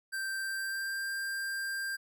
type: tone with pitch glide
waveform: square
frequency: 1568 to 1588.1 Hz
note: G6 to G6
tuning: 0 to +22 cents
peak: -34 dBFS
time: 0.12-1.97 s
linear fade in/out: 20 ms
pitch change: +22 cents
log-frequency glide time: 0.37-1.11 s
effects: none